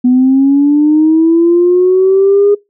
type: linear sweep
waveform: sine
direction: up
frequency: 246.9 to 411.6 Hz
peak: -4 dBFS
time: 0.04-2.55 s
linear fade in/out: 10 ms
effects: noise-tail reverb RT60 0.2 s tail -24 dB re dry + tanh soft clip ceiling 0 dBFS